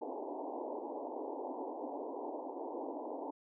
pink band-pass noise, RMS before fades -42 dBFS, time 0.01-3.31 s, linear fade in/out 10 ms, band 260 to 970 Hz, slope 96 dB/octave, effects none

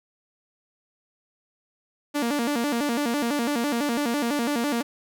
sawtooth tone with vibrato, 261.6 Hz, C4, in tune, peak -19 dBFS, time 2.14-4.83 s, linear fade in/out 20 ms, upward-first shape square, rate 6 Hz, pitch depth 190 cents each way, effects none

